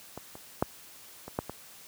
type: clicks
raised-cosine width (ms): 1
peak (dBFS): -24 / -29 / -10 / -26 / -14 / -22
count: 6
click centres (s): 0.176 / 0.354 / 0.625 / 1.28 / 1.389 / 1.496
effects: white hiss -51 dBFS RMS until 1.87 s + high-pass 60 Hz 12 dB/octave